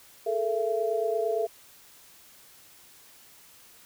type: tone cluster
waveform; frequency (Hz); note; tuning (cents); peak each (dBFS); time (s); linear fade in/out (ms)
sine; 426.3 / 455.1 / 672; G#4 / A#4 / E5; +45 / -42 / +33; -29; 0.26-1.47; 10
effects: white hiss -54 dBFS RMS until 3.85 s